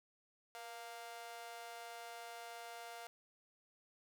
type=tone with amplitude modulation; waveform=sawtooth; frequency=698.5 Hz; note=F5; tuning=in tune; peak=-40 dBFS; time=0.55-3.07 s; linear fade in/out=0 ms; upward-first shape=sine; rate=223 Hz; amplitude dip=100%; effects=none